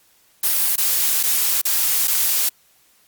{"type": "noise with dropouts", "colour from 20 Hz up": "blue", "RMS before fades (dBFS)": -18, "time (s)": [0.43, 2.49], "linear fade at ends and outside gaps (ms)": 5, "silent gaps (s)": [[0.759, 0.779], [1.23, 1.235], [1.615, 1.652], [2.074, 2.078]], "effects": ["white hiss -57 dBFS RMS until 3.07 s", "Opus 48 kbps"]}